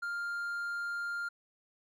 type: tone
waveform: triangle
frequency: 1400 Hz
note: F6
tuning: 4 cents sharp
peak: -32 dBFS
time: 0.02-1.29 s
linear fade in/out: 10 ms
effects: none